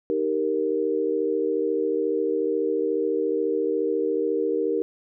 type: chord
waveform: sine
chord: Eb major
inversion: none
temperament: equal with one note detuned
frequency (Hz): 309.7 / 392 / 466.2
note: Eb4 / G4 / Bb4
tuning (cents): -8 / 0 / 0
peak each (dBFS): -28 / -26 / -24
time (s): 0.1-4.82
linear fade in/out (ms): 0
effects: none